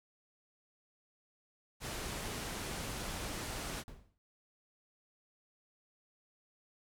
pink low-pass noise, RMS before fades -41 dBFS, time 1.8-3.84 s, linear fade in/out 50 ms, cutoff 12000 Hz, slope 24 dB/octave
brown noise with exponential decay, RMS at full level -43 dBFS, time 3.88-4.18 s, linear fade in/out 0 ms, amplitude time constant 65 ms
effects none

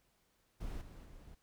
brown noise with level steps, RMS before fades -43 / -51 / -54 dBFS, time 0.6-1.35 s, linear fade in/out 10 ms, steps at 0.81 / 1.05 s, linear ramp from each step 5 ms, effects pink hiss -75 dBFS RMS until 1.42 s

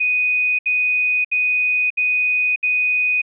sine tone bursts, 2489 Hz, D#7, in tune, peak -15 dBFS, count 5, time 0-3.218 s, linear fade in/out 10 ms, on 590 ms, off 67 ms, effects none

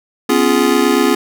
square chord, C# dominant seventh, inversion third, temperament just, 249.5 / 277.2 / 346.5 / 415.8 Hz, B3 / C#4 / E#4 / G#4, +18 / 0 / -14 / +2 cents, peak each -17 dBFS, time 0.29-1.15 s, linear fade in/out 5 ms, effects none

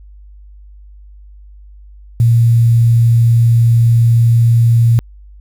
sine tone with quantisation, 116.54 Hz, A#2, in tune, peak -6 dBFS, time 2.2-4.99 s, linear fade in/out 0 ms, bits 6, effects added 50 Hz sine -35 dBFS peak until 5.4 s

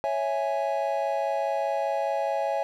triangle chord, C# minor, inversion none, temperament equal, 554.4 / 659.3 / 830.6 Hz, C#5 / E5 / G#5, 0 / 0 / 0 cents, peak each -27 dBFS, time 0.04-2.63 s, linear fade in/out 0 ms, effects none

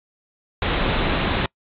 pink low-pass noise, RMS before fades -21 dBFS, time 0.62-1.46 s, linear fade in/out 2 ms, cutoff 3900 Hz, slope 96 dB/octave, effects noise-tail reverb RT60 0.1 s tail -26 dB re dry + MP3 64 kbps

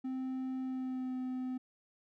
triangle tone with pitch glide, 260.2 to 255.7 Hz, C4 to C4, -9 to -40 cents, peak -33 dBFS, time 0.04-1.58 s, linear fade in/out 10 ms, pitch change -31 cents, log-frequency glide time 0.62-1.16 s, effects none

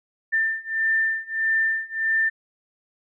sine beating tone pair, 1788 / 1789.6 Hz, A6 / A6, +27 / +29 cents, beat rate 1.6 Hz, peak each -24 / -23 dBFS, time 0.32-2.3 s, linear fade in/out 20 ms, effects none

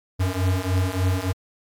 square beating tone pair, 91 / 94.4 Hz, F#2 / F#2, -28 / +35 cents, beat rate 3.4 Hz, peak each -24 / -23 dBFS, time 0.19-1.33 s, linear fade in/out 20 ms, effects MP3 96 kbps

